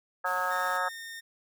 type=harmonic tone; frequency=182.1 Hz; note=F#3; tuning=27 cents flat; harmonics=3 / 4 / 5 / 6 / 7 / 8 / 9; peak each=-37 / -35 / -34 / -41 / -31 / -41 / -33 dBFS; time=0.24-0.89 s; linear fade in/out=10 ms
type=noise; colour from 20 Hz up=white; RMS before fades=-47 dBFS; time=0.25-0.79 s; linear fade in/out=20 ms
type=tone; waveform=sawtooth; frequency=1827 Hz; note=A#6; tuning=35 cents flat; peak=-36 dBFS; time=0.5-1.21 s; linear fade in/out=20 ms
effects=none